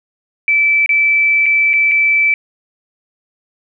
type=tone with dropouts; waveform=sine; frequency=2318 Hz; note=D7; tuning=23 cents flat; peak=-9 dBFS; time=0.48-2.34 s; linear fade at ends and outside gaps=1 ms; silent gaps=0.861-0.892 / 1.459-1.463 / 1.733-1.737 / 1.914-1.917 s; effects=none